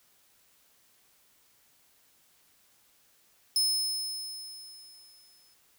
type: tone with exponential decay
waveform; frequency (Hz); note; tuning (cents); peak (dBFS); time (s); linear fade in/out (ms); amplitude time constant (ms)
sawtooth; 5200; E8; -24; -20; 3.56-5.54; 1; 430
effects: white hiss -65 dBFS RMS until 5.78 s